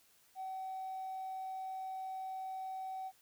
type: tone with hard clipping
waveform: sine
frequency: 759 Hz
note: F#5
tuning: 44 cents sharp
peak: -40 dBFS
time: 0.35-3.12 s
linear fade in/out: 50 ms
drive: 1 dB
effects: white hiss -68 dBFS RMS until 3.21 s